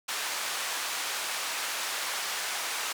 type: band-pass noise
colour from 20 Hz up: pink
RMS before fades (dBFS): -33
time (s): 0.08-2.93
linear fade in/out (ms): 10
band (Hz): 1000 to 11000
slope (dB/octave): 12
effects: none